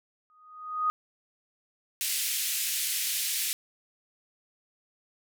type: tone with exponential growth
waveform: sine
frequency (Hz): 1244.5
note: D#6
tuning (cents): 0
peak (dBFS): -21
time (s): 0.3-0.9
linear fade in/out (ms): 0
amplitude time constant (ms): 130
type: band-pass noise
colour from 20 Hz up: white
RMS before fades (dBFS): -30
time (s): 2.01-3.53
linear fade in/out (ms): 0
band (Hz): 2100 to 15000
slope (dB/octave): 24
effects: none